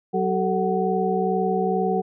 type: tone cluster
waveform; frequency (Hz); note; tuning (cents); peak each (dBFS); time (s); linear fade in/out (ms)
sine; 187.4 / 382.7 / 444.9 / 745; F#3 / G4 / A4 / F#5; +22 / -42 / +19 / +12; -25; 0.13-2.02; 20
effects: none